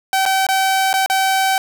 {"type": "tone with dropouts", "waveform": "sawtooth", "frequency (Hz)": 768, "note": "G5", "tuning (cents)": -36, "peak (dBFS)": -10, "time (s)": [0.13, 1.58], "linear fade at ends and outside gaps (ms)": 1, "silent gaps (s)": [[0.254, 0.261], [0.467, 0.488], [0.93, 0.939], [1.061, 1.099]], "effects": []}